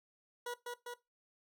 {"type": "tone with echo", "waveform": "20% pulse", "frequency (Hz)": 483.8, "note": "B4", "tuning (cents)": -36, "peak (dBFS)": -34, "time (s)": [0.46, 0.54], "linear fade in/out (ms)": 5, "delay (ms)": 200, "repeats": 2, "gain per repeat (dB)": -2, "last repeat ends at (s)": 0.94, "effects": ["noise-tail reverb RT60 0.2 s tail -17 dB re dry"]}